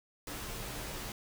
pink noise with comb filter, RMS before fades -41 dBFS, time 0.27-1.12 s, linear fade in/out 2 ms, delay 12 ms, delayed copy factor -0.65, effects none

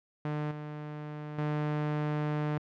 sawtooth tone with level steps, 150 Hz, D3, 37 cents sharp, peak -27 / -34 / -25 dBFS, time 0.25-2.58 s, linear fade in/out 2 ms, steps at 0.51 / 1.38 s, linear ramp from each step 5 ms, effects low-pass 2000 Hz 12 dB/octave

